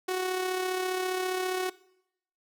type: tone with amplitude modulation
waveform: sawtooth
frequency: 370 Hz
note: F#4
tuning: in tune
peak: -22 dBFS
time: 0.08-1.7 s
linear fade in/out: 10 ms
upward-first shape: sine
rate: 34.9 Hz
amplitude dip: 40%
effects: noise-tail reverb RT60 0.8 s tail -21 dB re dry